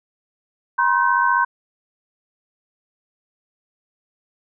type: tone cluster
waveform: sine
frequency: 962 / 1057 / 1534 Hz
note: B5 / C6 / G6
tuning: -46 / +17 / -38 cents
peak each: -19 dBFS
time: 0.78-1.45 s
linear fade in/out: 10 ms
effects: none